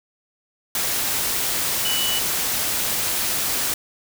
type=tone in noise; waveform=sine; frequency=2960 Hz; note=F#7; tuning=in tune; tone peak=-23 dBFS; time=1.85-2.19 s; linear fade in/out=2 ms; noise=white; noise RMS=-23 dBFS; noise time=0.75-3.74 s; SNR=-3 dB; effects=none